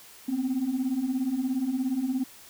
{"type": "beating tone pair", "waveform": "sine", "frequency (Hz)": [246.9, 263.9], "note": ["B3", "C4"], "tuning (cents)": [0, 15], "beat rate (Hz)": 17, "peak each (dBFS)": [-29, -25], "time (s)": [0.28, 2.24], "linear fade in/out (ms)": 10, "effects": ["tanh soft clip ceiling -21 dBFS", "white hiss -50 dBFS RMS until 2.49 s"]}